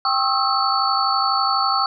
sine tone cluster, 786 / 1085 / 1274 / 1326 / 4469 Hz, G5 / C#6 / D#6 / E6 / C#8, +4 / -37 / +41 / +10 / +13 cents, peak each -23 dBFS, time 0.05-1.86 s, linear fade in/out 2 ms, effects none

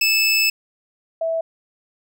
25% pulse / sine tone pair in turn, 2620 / 655 Hz, E7 / E5, -11 / -11 cents, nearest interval 2 octaves, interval 2400 cents, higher first, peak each -11 / -19 dBFS, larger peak first, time 0.01-0.5 / 1.21-1.41 s, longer first, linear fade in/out 5 ms, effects none

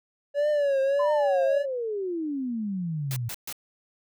triangle tone with vibrato, 567 Hz, C#5, 39 cents sharp, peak -19 dBFS, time 0.34-1.66 s, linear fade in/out 50 ms, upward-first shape triangle, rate 1.6 Hz, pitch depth 110 cents each way
sine exponential sweep, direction down, 1045 to 113 Hz, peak -27 dBFS, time 0.99-3.29 s, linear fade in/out 10 ms
white noise bursts, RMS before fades -35 dBFS, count 3, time 3.11-3.526 s, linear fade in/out 0 ms, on 52 ms, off 130 ms
effects none

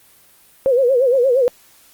sine tone with vibrato, 511 Hz, C5, 41 cents flat, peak -11 dBFS, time 0.66-1.48 s, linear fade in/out 0 ms, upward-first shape sine, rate 8.6 Hz, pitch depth 130 cents each way, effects white hiss -50 dBFS RMS until 1.93 s + Opus 32 kbps

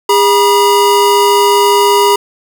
square tone pair together, 406.2 / 966 Hz, G#4 / B5, -38 / -39 cents, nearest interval octave + minor third, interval 1499 cents, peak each -10 dBFS, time 0.09-2.16 s, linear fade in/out 5 ms, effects none

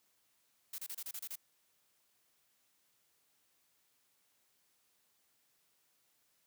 blue noise bursts, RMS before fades -43 dBFS, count 8, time 0.73-1.357 s, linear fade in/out 5 ms, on 53 ms, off 29 ms, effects white hiss -75 dBFS RMS until 6.46 s + high-pass 80 Hz 12 dB/octave

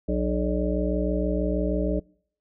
harmonic tone with a mistuned harmonic, 60.7 Hz, B1, 29 cents flat, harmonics 1 / 3 / 5 / 7 / 9 / 10, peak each -27 / -28 / -29 / -31 / -32 / -32 dBFS, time 0.08-2 s, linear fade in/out 10 ms, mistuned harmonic 9, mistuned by +45 cents, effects noise-tail reverb RT60 0.6 s tail -26 dB re dry

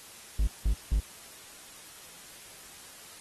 triangle tone bursts, 51.7 Hz, G#1, 7 cents flat, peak -20 dBFS, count 3, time 0.39-0.999 s, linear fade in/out 5 ms, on 83 ms, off 180 ms, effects white hiss -49 dBFS RMS until 3.2 s + AAC 32 kbps

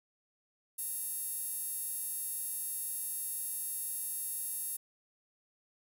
sawtooth tone with high-pass filter, 922 Hz, A#5, 19 cents flat, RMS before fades -38 dBFS, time 0.78-4.77 s, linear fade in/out 10 ms, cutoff 11000 Hz, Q 3.4, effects none

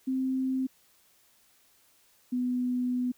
sine tone pair in turn, 261.6 / 249 Hz, C4 / B3, 0 / +14 cents, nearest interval minor second, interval 86 cents, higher first, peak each -26 dBFS, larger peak neither, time 0.07-0.67 / 2.32-3.12 s, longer second, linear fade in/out 10 ms, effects white hiss -64 dBFS RMS until 3.17 s

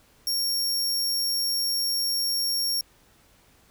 sawtooth tone, 5530 Hz, F8, 18 cents flat, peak -21 dBFS, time 0.27-2.81 s, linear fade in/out 2 ms, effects pink hiss -59 dBFS RMS until 3.7 s

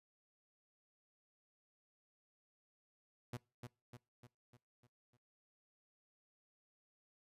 sawtooth tone with echo, 121.6 Hz, B2, 26 cents flat, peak -38 dBFS, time 3.33-3.37 s, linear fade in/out 5 ms, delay 300 ms, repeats 6, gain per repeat -5 dB, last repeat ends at 5.17 s, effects noise-tail reverb RT60 0.3 s tail -23 dB re dry + resampled to 32000 Hz

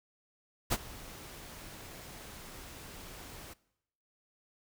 pink noise with ADSR envelope, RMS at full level -28 dBFS, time 0.7-3.54 s, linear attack 24 ms, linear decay 44 ms, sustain -20 dB, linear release 14 ms, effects noise-tail reverb RT60 0.8 s tail -21 dB re dry

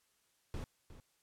brown noise with echo, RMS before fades -41 dBFS, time 0.54-0.64 s, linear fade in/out 0 ms, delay 360 ms, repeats 1, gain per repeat -13 dB, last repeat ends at 1 s, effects white hiss -75 dBFS RMS until 1.22 s + low-pass 12000 Hz 12 dB/octave

